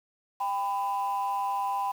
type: tone pair together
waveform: sine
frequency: 794.5 / 1001 Hz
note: G5 / B5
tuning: +23 / +23 cents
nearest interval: major third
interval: 400 cents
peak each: -28 dBFS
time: 0.4-1.92 s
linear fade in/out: 10 ms
effects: tanh soft clip ceiling -22 dBFS + 8-bit